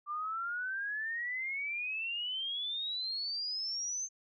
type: exponential sweep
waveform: sine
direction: up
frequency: 1174.7 to 6340 Hz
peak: -34 dBFS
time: 0.06-4.09 s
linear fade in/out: 50 ms
effects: none

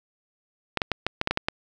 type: clicks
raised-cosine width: 0.3 ms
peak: -7 dBFS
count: 9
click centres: 0.773 / 0.818 / 0.917 / 1.066 / 1.214 / 1.274 / 1.31 / 1.374 / 1.485 s
effects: none

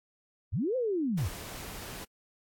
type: linear two-way sweep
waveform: sine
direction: up then down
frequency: 61.74 to 530 to 65.3 Hz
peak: -27 dBFS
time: 0.52-1.29 s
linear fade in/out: 20 ms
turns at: 0.76 s
type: noise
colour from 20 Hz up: pink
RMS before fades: -42 dBFS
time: 1.17-2.05 s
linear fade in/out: 10 ms
effects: AAC 64 kbps

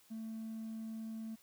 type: tone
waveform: triangle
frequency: 222.2 Hz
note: A3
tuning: 17 cents sharp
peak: -38 dBFS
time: 0.1-1.36 s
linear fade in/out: 20 ms
effects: tanh soft clip ceiling -36 dBFS + white hiss -66 dBFS RMS until 1.42 s

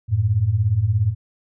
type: beating tone pair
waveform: sine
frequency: 92.5 / 109.5 Hz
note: F#2 / A2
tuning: 0 / -8 cents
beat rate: 17 Hz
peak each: -21 / -17 dBFS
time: 0.08-1.15 s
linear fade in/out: 50 ms
effects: none

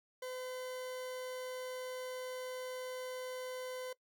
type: tone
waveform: 40% pulse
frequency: 509 Hz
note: C5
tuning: 48 cents flat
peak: -40 dBFS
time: 0.22-3.93 s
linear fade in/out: 5 ms
effects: noise-tail reverb RT60 0.1 s tail -20 dB re dry

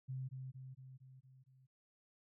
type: tone with echo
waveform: sine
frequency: 130.81 Hz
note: C3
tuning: in tune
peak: -40 dBFS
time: 0.08-0.29 s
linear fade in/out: 20 ms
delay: 230 ms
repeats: 6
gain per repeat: -4 dB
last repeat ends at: 1.67 s
effects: none

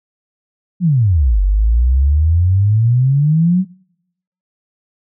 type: exponential two-way sweep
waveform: sine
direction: down then up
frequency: 190.6 to 46.56 to 190.6 Hz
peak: -9 dBFS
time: 0.8-3.65 s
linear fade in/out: 50 ms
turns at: 1.41 s
effects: noise-tail reverb RT60 0.8 s tail -26 dB re dry

